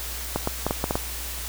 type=clicks; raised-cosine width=1 ms; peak=-9 dBFS; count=7; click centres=0.36 / 0.474 / 0.666 / 0.709 / 0.841 / 0.909 / 0.955 s; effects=added 60 Hz sine -35 dBFS peak until 1.48 s + white hiss -34 dBFS RMS until 1.48 s